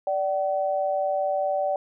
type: tone pair together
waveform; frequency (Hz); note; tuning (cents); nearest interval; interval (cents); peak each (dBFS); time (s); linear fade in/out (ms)
sine; 586 / 761.3; D5 / F#5; -4 / +49; perfect fourth; 453; -24 / -26; 0.07-1.76; 2
effects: none